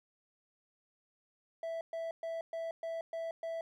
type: tone bursts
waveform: triangle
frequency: 659.3 Hz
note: E5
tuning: in tune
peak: -34 dBFS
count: 7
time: 1.63-3.61 s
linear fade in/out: 2 ms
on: 180 ms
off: 120 ms
effects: none